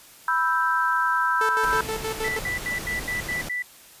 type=chord; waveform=sine; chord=E minor; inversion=second; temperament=equal; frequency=987.8 / 1318.5 / 1568 Hz; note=B5 / E6 / G6; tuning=0 / 0 / 0 cents; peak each=-24 dBFS; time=0.28-1.81 s; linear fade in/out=2 ms
type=tone with tremolo; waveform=sawtooth; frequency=440 Hz; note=A4; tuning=in tune; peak=-22 dBFS; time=1.41-2.39 s; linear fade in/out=2 ms; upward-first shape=square; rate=6.3 Hz; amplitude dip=75%
type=noise; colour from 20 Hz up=pink; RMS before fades=-34 dBFS; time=1.63-3.49 s; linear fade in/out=5 ms
type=tone bursts; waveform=sine; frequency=1975.5 Hz; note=B6; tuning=in tune; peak=-25 dBFS; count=7; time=2.24-3.624 s; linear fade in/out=5 ms; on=130 ms; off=79 ms
effects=white hiss -49 dBFS RMS until 4 s + resampled to 32000 Hz